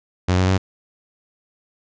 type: tone with pitch steps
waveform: sawtooth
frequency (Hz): 91 / 92.7 / 94.43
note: F#2 / F#2 / F#2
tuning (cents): -28 / +4 / +36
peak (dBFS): -11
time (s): 0.28-0.58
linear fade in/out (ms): 10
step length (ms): 100
effects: resampled to 16000 Hz